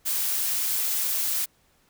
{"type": "noise", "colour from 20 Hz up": "blue", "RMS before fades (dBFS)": -26, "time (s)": [0.05, 1.46], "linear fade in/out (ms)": 20, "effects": ["pink hiss -64 dBFS RMS until 1.89 s"]}